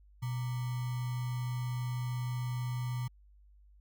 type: tone with sample-and-hold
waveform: sine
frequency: 123.7 Hz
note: B2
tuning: 3 cents sharp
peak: -32 dBFS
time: 0.22-3.08 s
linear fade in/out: 10 ms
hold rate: 1050 Hz
effects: added 50 Hz sine -57 dBFS peak until 3.8 s